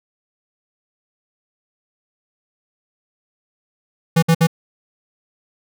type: tone bursts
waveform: square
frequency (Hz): 164.81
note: E3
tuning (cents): 0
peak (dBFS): -11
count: 3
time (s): 4.16-4.471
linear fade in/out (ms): 10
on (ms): 65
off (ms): 58
effects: none